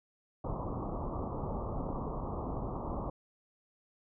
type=low-pass noise; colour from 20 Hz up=pink; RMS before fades=-37 dBFS; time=0.44-3.1 s; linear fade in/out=5 ms; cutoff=1200 Hz; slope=96 dB/octave; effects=none